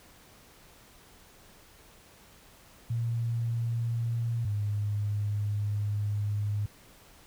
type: tone pair in turn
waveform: sine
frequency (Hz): 116.54 / 103.53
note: A#2 / G#2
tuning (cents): 0 / -5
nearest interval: major second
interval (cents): 205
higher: first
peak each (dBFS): -27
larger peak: neither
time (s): 2.9-4.45 / 4.45-6.66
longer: second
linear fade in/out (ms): 5
effects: pink hiss -56 dBFS RMS until 7.26 s